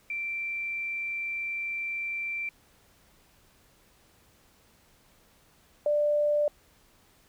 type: tone pair in turn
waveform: sine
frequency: 2349 / 591.3 Hz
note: D7 / D5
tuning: 0 / +12 cents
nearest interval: 2 octaves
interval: 2388 cents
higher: first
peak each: -30 / -22 dBFS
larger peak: second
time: 0.1-2.49 / 5.86-6.48 s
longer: first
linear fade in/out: 2 ms
effects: pink hiss -62 dBFS RMS until 7.28 s